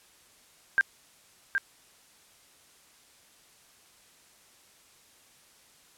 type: tone with echo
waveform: sine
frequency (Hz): 1590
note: G6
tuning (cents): +24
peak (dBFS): -18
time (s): 0.78-0.81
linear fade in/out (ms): 0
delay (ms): 770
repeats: 1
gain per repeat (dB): -5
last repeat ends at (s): 1.58
effects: white hiss -59 dBFS RMS until 5.97 s + low-pass 11000 Hz 12 dB/octave